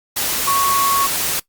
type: tone in noise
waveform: sine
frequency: 1108 Hz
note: C#6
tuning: 1 cent flat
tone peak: -15 dBFS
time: 0.47-1.07 s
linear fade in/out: 10 ms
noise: white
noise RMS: -20 dBFS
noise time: 0.16-1.4 s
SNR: +2 dB
effects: noise-tail reverb RT60 0.1 s tail -19 dB re dry + Opus 48 kbps